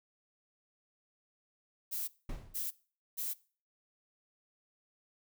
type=noise bursts; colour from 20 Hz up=violet; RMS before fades=-37 dBFS; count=3; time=1.91-3.34 s; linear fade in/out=20 ms; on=170 ms; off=460 ms
type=noise with exponential decay; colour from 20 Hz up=brown; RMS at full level=-36 dBFS; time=2.29-2.69 s; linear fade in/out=5 ms; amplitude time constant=85 ms
effects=noise-tail reverb RT60 0.4 s tail -21 dB re dry